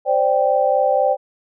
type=chord; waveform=sine; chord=C suspended second; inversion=none; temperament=equal; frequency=523.3 / 587.3 / 784 Hz; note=C5 / D5 / G5; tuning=0 / 0 / 0 cents; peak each=-18 dBFS; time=0.05-1.17 s; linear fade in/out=50 ms; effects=none